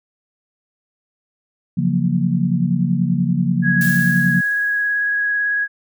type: chord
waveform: sine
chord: Gb major seventh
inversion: second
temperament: equal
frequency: 138.59 / 174.61 / 185 / 233.1 Hz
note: Db3 / F3 / Gb3 / Bb3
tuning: 0 / 0 / 0 / 0 cents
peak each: -21 / -18 / -22 / -22 dBFS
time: 1.77-4.41 s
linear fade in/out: 10 ms
type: tone with vibrato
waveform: sine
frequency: 1661.2 Hz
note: G#6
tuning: in tune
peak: -16 dBFS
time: 3.62-5.68 s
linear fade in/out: 50 ms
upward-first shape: sine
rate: 18 Hz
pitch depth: 11 cents each way
type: noise with exponential decay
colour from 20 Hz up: blue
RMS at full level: -26 dBFS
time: 3.81-5.29 s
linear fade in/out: 2 ms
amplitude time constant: 320 ms
effects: none